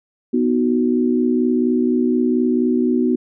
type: chord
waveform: sine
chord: B major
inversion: none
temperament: equal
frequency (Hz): 246.9 / 311.1 / 370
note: B3 / D#4 / F#4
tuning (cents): 0 / 0 / 0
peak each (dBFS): -16 / -22 / -20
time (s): 0.33-3.16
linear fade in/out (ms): 10
effects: none